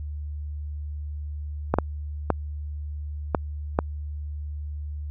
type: clicks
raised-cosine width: 1 ms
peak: -5 dBFS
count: 5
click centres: 1.74 / 1.786 / 2.303 / 3.348 / 3.789 s
effects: added 74 Hz sine -30 dBFS peak until 5.1 s